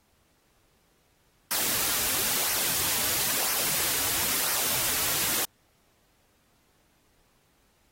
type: noise with flanger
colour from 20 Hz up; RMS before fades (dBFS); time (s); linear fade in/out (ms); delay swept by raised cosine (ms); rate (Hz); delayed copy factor
white; -27; 1.51-5.45; 0; 0.26 to 5.76; 1; -0.5
effects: pink hiss -67 dBFS RMS until 7.91 s + AAC 48 kbps